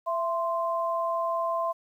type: tone pair together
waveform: sine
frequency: 667.9 / 1043 Hz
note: E5 / C6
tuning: +23 / -6 cents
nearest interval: minor sixth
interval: 771 cents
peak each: -28 dBFS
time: 0.06-1.73 s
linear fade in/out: 20 ms
effects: 10-bit